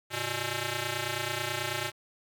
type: ring-modulated tone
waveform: 5% pulse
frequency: 241.2 Hz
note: B3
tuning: 41 cents flat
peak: -16 dBFS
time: 0.1-1.92 s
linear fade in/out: 50 ms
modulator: 1100 Hz
effects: none